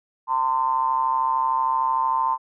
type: ring-modulated tone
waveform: triangle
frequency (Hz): 66.6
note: C2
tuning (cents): +31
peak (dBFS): -14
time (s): 0.27-2.38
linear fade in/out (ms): 50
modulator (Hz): 971
effects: none